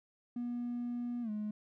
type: tone with pitch glide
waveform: triangle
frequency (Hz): 241.3 to 211.3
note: B3 to G#3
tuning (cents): -40 to +30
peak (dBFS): -32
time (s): 0.36-1.51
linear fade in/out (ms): 5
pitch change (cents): -230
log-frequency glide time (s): 1.22-1.3
effects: tanh soft clip ceiling -31 dBFS